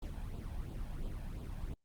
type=noise with flanger; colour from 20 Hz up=brown; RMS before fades=-41 dBFS; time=0.02-1.74 s; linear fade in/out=5 ms; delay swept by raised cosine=0.25 to 1.25 ms; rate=2.9 Hz; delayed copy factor=+0.6; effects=Opus 48 kbps